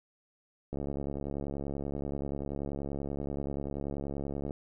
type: click train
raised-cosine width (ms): 2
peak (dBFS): -23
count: 267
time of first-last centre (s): 0.73-4.508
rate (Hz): 70.4
effects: none